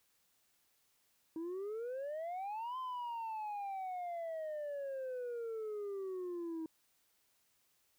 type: exponential two-way sweep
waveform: sine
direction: up then down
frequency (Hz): 317.7 to 1041 to 317.7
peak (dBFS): -36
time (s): 1.36-6.66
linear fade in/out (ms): 2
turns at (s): 2.78
effects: tanh soft clip ceiling -38 dBFS + white hiss -75 dBFS RMS until 7.98 s